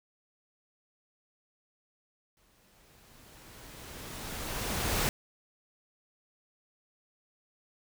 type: noise with exponential growth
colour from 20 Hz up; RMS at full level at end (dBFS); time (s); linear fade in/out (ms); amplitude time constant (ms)
pink; -28; 2.37-5.09; 1; 590
effects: none